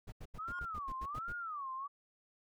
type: noise bursts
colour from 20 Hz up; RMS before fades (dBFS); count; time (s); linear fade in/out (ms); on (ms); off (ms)
brown; -45; 10; 0.07-1.328; 10; 52; 82
type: tone with exponential growth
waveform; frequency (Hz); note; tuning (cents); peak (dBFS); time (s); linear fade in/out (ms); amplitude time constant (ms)
triangle; 1073; C6; +43; -40; 0.35-0.59; 0; 51
type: tone with vibrato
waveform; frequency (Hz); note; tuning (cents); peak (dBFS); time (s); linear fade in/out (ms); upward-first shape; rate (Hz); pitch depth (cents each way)
sine; 1221; D#6; -33; -39; 0.38-1.88; 20; sine; 1.3; 270
effects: none